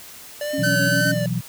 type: tone with vibrato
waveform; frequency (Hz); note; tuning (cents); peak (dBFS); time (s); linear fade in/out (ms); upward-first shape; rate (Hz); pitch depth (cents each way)
square; 583; D5; -13; -25; 0.41-1.26; 2; triangle; 1.8; 65
type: tone bursts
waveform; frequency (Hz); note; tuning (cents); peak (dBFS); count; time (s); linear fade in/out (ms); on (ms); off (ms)
sine; 277.2; C#4; 0; -24; 5; 0.53-1.146; 10; 100; 29
type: chord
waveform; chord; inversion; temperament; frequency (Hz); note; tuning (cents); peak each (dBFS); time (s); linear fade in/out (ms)
sine; B suspended fourth; none; equal; 123.47 / 164.81 / 185; B2 / E3 / F#3; 0 / 0 / 0; -25 / -25 / -26; 0.58-1.41; 10
type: tone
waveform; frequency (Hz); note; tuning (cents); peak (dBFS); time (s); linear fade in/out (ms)
45% pulse; 1526; G6; -47; -19; 0.63-1.12; 10
effects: white hiss -41 dBFS RMS until 1.48 s